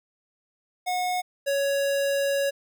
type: tone pair in turn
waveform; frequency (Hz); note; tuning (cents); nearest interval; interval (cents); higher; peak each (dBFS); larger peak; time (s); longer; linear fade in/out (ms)
square; 727 / 557.5; F#5 / C#5; -31 / +10; perfect fourth; 459; first; -25 / -23; second; 0.86-1.22 / 1.46-2.51; second; 20
effects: none